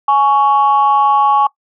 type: tone pair together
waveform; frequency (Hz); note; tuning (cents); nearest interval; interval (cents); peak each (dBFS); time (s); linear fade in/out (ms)
sine; 836.9 / 1115; G#5 / C#6; +13 / +10; perfect fourth; 497; -10; 0.08-1.47; 5
effects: noise-tail reverb RT60 0.1 s tail -21 dB re dry + tanh soft clip ceiling -2 dBFS